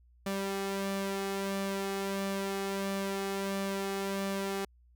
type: tone with flanger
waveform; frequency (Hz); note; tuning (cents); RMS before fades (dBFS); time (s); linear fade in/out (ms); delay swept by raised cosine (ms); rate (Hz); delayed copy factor
sawtooth; 196; G3; 0; -34; 0.26-4.65; 5; 1.7 to 2.41; 1.5; +0.55
effects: added 60 Hz sine -59 dBFS peak until 4.95 s